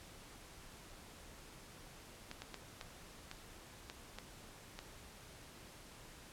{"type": "clicks", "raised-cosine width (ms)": 0.2, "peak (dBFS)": -28, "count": 8, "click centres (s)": [2.314, 2.42, 2.543, 2.812, 3.314, 3.899, 4.186, 4.79], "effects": ["pink hiss -56 dBFS RMS until 6.32 s", "low-pass 12000 Hz 12 dB/octave"]}